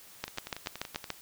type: two click trains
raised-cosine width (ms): 0.2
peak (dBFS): -15 / -22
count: 7 / 9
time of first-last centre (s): 0.24-1.103 / 0.28-1.042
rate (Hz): 6.95 / 10.5
effects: white hiss -53 dBFS RMS until 1.21 s